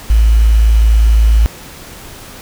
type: tone with quantisation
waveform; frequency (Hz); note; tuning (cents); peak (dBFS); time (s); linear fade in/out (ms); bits
sine; 55; A1; 0; -5; 0.1-1.46; 0; 5
effects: pink hiss -33 dBFS RMS until 2.41 s